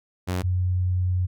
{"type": "tone pair in turn", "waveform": ["sawtooth", "sine"], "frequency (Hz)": [91, 91], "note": ["F#2", "F#2"], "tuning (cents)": [-28, -28], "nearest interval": "unison", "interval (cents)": 0, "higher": "neither", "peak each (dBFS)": -20, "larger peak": "neither", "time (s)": [[0.27, 0.43], [0.43, 1.27]], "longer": "second", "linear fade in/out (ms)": 20, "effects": []}